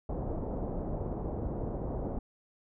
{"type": "low-pass noise", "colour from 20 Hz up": "pink", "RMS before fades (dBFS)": -35, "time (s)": [0.09, 2.19], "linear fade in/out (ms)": 5, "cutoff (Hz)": 740, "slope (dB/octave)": 24, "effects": []}